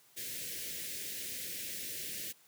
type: band-stop noise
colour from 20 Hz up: white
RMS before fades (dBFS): -41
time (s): 0.16-2.33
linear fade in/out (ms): 20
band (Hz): 560 to 1700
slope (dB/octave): 48
effects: white hiss -64 dBFS RMS until 2.47 s + high-pass 80 Hz 12 dB/octave